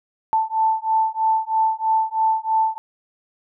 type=beating tone pair; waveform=sine; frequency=882 / 885.1 Hz; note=A5 / A5; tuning=+4 / +10 cents; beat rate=3.1 Hz; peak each=-20 dBFS; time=0.33-2.78 s; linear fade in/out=0 ms; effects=none